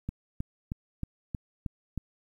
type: click train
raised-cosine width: 5 ms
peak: -20 dBFS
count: 7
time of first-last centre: 0.09-1.977 s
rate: 3.18 Hz
effects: 10-bit